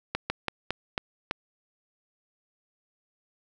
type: slowing click train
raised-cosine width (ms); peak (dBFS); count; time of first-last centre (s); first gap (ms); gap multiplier
0.3; -11; 6; 0.15-1.311; 150; 1.22
effects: none